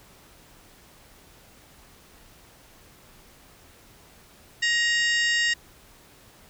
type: harmonic tone with a mistuned harmonic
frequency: 941 Hz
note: A#5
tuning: 16 cents sharp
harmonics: 2 / 3 / 4 / 5 / 6 / 7 / 8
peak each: -22 / -28 / -33 / -35 / -33 / -38 / -34 dBFS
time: 4.62-5.54 s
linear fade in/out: 10 ms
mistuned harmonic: 6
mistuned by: -87 cents
effects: pink hiss -53 dBFS RMS until 6.49 s